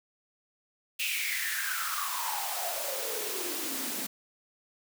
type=noise with high-pass filter sweep; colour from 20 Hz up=white; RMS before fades=-33 dBFS; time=0.99-4.07 s; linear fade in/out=10 ms; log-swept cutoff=2700 to 210 Hz; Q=8; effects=none